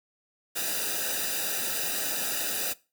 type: noise with comb filter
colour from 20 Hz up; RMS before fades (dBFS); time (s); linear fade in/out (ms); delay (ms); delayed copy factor
white; -30; 0.55-2.74; 20; 0.92; -0.95
effects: noise-tail reverb RT60 0.3 s tail -21 dB re dry